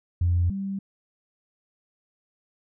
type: tone pair in turn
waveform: sine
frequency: 87.31 / 195.44 Hz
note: F2 / G3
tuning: 0 / -5 cents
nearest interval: octave + major second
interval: 1395 cents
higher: second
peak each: -18 / -27 dBFS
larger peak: first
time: 0.21-0.5 / 0.5-0.79 s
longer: neither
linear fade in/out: 5 ms
effects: tanh soft clip ceiling -14 dBFS